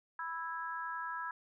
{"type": "harmonic tone", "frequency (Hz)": 329.6, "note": "E4", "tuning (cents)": 0, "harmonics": [3, 4, 5], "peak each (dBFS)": [-41, -42, -42], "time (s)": [0.19, 1.31], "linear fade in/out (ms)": 2, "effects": []}